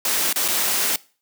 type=noise with dropouts; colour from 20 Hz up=white; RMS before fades=-21 dBFS; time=0.05-0.96 s; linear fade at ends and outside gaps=2 ms; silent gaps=0.328-0.359 / 0.48-0.484 s; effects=noise-tail reverb RT60 0.4 s tail -22 dB re dry + high-pass 200 Hz 12 dB/octave